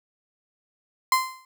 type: tone with exponential decay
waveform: 35% pulse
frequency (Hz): 1038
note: C6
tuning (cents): -14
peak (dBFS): -13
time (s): 1.12-1.45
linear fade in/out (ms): 2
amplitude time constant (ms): 71
effects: none